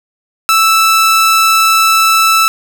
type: tone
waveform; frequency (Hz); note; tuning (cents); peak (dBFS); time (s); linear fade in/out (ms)
sawtooth; 1318.5; E6; 0; -3; 0.49-2.48; 0
effects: none